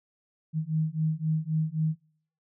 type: beating tone pair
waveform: sine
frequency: 155.56 / 159.36 Hz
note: D#3 / D#3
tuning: 0 / +42 cents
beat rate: 3.8 Hz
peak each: -28 / -28 dBFS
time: 0.53-1.96 s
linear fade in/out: 50 ms
effects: noise-tail reverb RT60 0.6 s tail -24 dB re dry